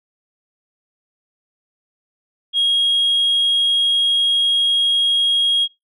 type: tone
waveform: sine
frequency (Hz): 3276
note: G#7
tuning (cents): -24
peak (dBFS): -12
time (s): 2.53-5.68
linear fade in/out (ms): 50
effects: noise-tail reverb RT60 0.2 s tail -23 dB re dry + tanh soft clip ceiling -11 dBFS